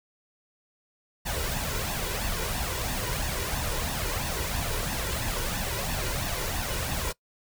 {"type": "noise with flanger", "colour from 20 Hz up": "pink", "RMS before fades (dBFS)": -30, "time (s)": [1.25, 7.13], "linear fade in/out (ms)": 20, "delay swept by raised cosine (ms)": [1.1, 2.1], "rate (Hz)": 3, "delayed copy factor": 0.6, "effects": ["noise-tail reverb RT60 0.1 s tail -22 dB re dry"]}